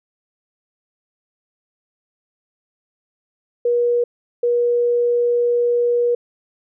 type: tone bursts at uneven times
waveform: sine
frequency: 480 Hz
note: B4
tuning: 49 cents flat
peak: -14 dBFS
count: 2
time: 3.65-4.04 / 4.43-6.15 s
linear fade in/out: 5 ms
effects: none